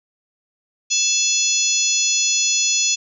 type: harmonic tone with a mistuned harmonic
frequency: 850 Hz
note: G#5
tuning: 40 cents sharp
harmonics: 3 / 4 / 5 / 6 / 7 / 8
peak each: -24 / -24 / -26 / -25 / -21 / -21 dBFS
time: 0.9-2.96 s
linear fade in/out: 20 ms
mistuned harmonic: 3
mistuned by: +60 cents
effects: none